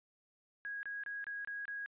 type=tone bursts; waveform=sine; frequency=1649 Hz; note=G#6; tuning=13 cents flat; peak=-39 dBFS; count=6; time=0.65-1.86 s; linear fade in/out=0 ms; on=180 ms; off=26 ms; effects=resampled to 8000 Hz